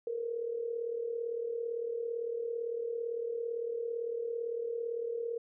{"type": "tone with amplitude modulation", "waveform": "sine", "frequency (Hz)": 466.2, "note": "A#4", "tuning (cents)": 0, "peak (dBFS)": -30, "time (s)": [0.07, 5.38], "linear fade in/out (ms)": 2, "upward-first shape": "sine", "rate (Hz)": 37.8, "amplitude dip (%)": 65, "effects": []}